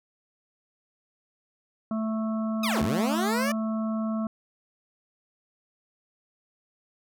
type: harmonic tone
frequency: 220 Hz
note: A3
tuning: in tune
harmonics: 1 / 3 / 5 / 6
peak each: -26 / -36 / -40 / -42 dBFS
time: 1.91-4.27 s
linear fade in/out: 2 ms
type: linear two-way sweep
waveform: 15% pulse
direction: down then up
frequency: 1318.5 to 65.4 to 598 Hz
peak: -20 dBFS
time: 2.63-3.52 s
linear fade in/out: 5 ms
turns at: 2.82 s
effects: none